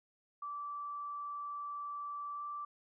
sine tone with pitch glide, 1162 to 1169.4 Hz, D6 to D6, -19 to -8 cents, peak -39 dBFS, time 0.42-2.65 s, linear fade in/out 5 ms, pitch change +11 cents, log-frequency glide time 2.35-2.42 s, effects none

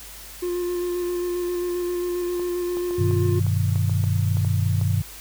triangle tone with vibrato, 353.7 Hz, F4, 22 cents sharp, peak -21 dBFS, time 0.42-3.4 s, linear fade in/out 10 ms, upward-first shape square, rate 7.5 Hz, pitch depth 12 cents each way
clicks, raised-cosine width 1 ms, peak -24 dBFS, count 11, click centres 2.396 / 2.77 / 2.909 / 3.111 / 3.466 / 3.758 / 3.896 / 4.039 / 4.37 / 4.448 / 4.813 s
sine chord, G augmented, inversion none, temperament equal, 98 / 123.47 / 155.56 Hz, G2 / B2 / D#3, 0 / 0 / 0 cents, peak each -20 / -25 / -26 dBFS, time 2.98-5.02 s, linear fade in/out 10 ms
effects added 50 Hz sine -45 dBFS peak until 5.2 s + white hiss -41 dBFS RMS until 5.2 s

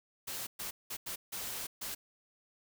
white noise bursts at uneven times, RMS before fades -40 dBFS, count 6, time 0.27-0.47 / 0.59-0.71 / 0.9-0.97 / 1.06-1.16 / 1.32-1.67 / 1.81-1.95 s, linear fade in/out 10 ms, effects none

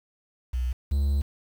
sine / triangle tone pair in turn, 62 / 70.49 Hz, B1 / C#2, +7 / +30 cents, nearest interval major second, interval 223 cents, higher second, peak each -24 / -19 dBFS, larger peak second, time 0.53-0.73 / 0.91-1.22 s, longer second, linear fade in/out 10 ms, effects 8-bit

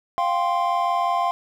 triangle chord, F suspended second, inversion none, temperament equal, 698.5 / 784 / 1046.5 Hz, F5 / G5 / C6, 0 / 0 / 0 cents, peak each -21 / -24 / -21 dBFS, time 0.18-1.31 s, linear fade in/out 0 ms, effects none

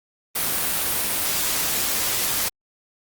white noise, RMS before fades -23 dBFS, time 0.35-2.49 s, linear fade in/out 10 ms, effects Opus 32 kbps

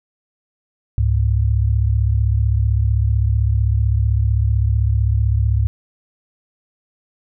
sine tone pair together, 69.31 / 105 Hz, C#2 / G#2, 0 / +19 cents, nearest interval perfect fifth, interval 719 cents, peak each -16 dBFS, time 0.98-5.67 s, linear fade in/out 0 ms, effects none

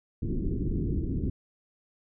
pink low-pass noise, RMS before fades -29 dBFS, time 0.22-1.3 s, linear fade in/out 5 ms, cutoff 380 Hz, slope 48 dB/octave, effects none

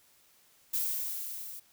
violet noise with level ramp, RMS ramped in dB -30 to -44 dBFS, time 0.73-1.6 s, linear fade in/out 10 ms, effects white hiss -64 dBFS RMS until 1.72 s

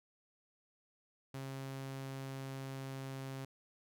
sawtooth tone with pitch glide, 135 to 134.22 Hz, C#3 to C3, -45 to +45 cents, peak -38 dBFS, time 1.34-3.45 s, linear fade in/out 5 ms, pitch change -10 cents, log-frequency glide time 1.6-3.3 s, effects none

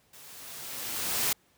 white noise with level ramp, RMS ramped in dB -51 to -26 dBFS, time 0.13-1.33 s, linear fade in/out 5 ms, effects pink hiss -66 dBFS RMS until 1.57 s + high-pass 60 Hz 12 dB/octave

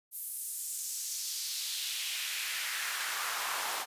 pink noise with high-pass filter sweep, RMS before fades -36 dBFS, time 0.11-3.86 s, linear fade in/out 50 ms, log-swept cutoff 12000 to 790 Hz, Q 1.7, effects resampled to 32000 Hz

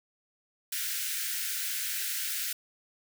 white high-pass noise, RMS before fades -33 dBFS, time 0.72-2.53 s, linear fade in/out 5 ms, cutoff 1400 Hz, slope 96 dB/octave, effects none

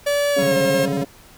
45% pulse tone with pitch glide, 576 to 537.4 Hz, D5 to C5, -34 to +46 cents, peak -17 dBFS, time 0.06-0.86 s, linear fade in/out 10 ms, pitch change -120 cents, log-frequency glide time 0.32-0.55 s
harmonic tone, 138.59 Hz, C#3, in tune, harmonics 2 / 3 / 4 / 5, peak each -24 / -28 / -30 / -32 dBFS, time 0.36-1.05 s, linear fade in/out 10 ms
square tone with vibrato, 167.9 Hz, E3, 32 cents sharp, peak -24 dBFS, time 0.38-1.04 s, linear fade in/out 10 ms, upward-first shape square, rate 11 Hz, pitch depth 240 cents each way
effects pink hiss -47 dBFS RMS until 1.37 s

